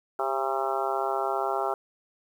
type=harmonic tone with a mistuned harmonic; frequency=134.9 Hz; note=C#3; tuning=47 cents flat; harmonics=3 / 4 / 5 / 6 / 7 / 8 / 9 / 10; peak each=-32 / -36 / -31 / -31 / -35 / -37 / -37 / -34 dBFS; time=0.19-1.74 s; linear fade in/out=2 ms; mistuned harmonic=3; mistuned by=-32 cents; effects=9-bit